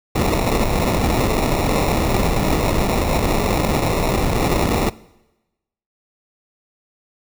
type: noise with sample-and-hold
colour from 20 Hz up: pink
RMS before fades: -18 dBFS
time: 0.15-4.9 s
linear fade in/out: 10 ms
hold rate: 1575 Hz
effects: noise-tail reverb RT60 1.0 s tail -21 dB re dry